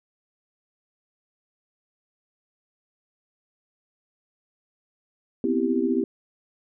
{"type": "chord", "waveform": "sine", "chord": "C major seventh", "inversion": "third", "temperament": "equal", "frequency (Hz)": [246.9, 261.6, 329.6, 392], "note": ["B3", "C4", "E4", "G4"], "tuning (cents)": [0, 0, 0, 0], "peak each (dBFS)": -26, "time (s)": [5.44, 6.04], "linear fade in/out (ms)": 2, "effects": []}